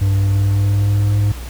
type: tone with pitch glide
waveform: triangle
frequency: 98 to 102.81 Hz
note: G2 to G#2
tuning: 0 to -17 cents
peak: -10 dBFS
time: 0.01-1.32 s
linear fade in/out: 5 ms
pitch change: +83 cents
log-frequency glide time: 0.12-1.16 s
effects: added 60 Hz sine -27 dBFS peak until 1.49 s + pink hiss -36 dBFS RMS until 1.49 s